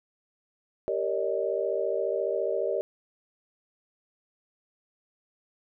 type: chord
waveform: sine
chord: Eb dominant seventh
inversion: first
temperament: equal with one note detuned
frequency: 392 / 466.2 / 567.7 / 622.3 Hz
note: G4 / Bb4 / Db5 / Eb5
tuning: 0 / 0 / +41 / 0 cents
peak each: -31 dBFS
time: 0.88-2.81 s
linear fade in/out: 0 ms
effects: none